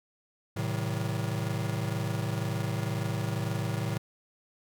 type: chord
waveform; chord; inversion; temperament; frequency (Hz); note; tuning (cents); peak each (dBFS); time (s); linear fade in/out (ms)
square; A diminished seventh; none; just; 110 / 132 / 158.4 / 190.08; A2 / C3 / Eb3 / Gb3; 0 / +16 / +31 / +47; -33 / -36 / -36 / -39; 0.56-3.98; 10
effects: none